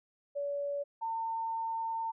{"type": "tone pair in turn", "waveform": "sine", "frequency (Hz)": [570, 904.8], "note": ["C#5", "A5"], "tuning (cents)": [48, 48], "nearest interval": "minor sixth", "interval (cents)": 800, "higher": "second", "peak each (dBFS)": [-32, -32], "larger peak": "neither", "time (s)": [[0.35, 0.84], [1.01, 2.12]], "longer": "second", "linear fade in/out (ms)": 20, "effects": []}